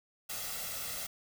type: noise with comb filter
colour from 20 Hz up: white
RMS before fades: -39 dBFS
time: 0.29-1.07 s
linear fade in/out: 10 ms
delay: 1.5 ms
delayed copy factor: +0.65
effects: none